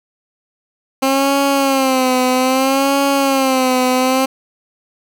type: tone with vibrato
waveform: 15% pulse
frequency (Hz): 265.8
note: C4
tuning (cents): +27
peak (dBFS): -6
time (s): 1.02-4.26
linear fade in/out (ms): 10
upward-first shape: sine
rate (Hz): 0.62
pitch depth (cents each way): 79
effects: none